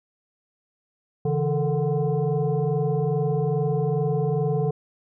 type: tone with frequency modulation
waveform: sine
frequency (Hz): 138.3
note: C#3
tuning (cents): -4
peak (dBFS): -20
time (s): 1.25-4.71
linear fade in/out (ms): 5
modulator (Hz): 299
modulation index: 1.4
effects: none